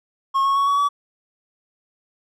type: tone with pitch steps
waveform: triangle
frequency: 1086 / 1099.9 / 1114 / 1128.2 / 1142.6 Hz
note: C#6 / C#6 / C#6 / C#6 / D6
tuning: -36 / -14 / +8 / +30 / -48 cents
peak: -14 dBFS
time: 0.34-0.89 s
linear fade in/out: 20 ms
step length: 110 ms
effects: none